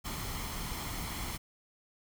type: noise with comb filter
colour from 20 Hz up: pink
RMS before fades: -38 dBFS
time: 0.04-1.38 s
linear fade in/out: 20 ms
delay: 0.94 ms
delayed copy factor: +0.5
effects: none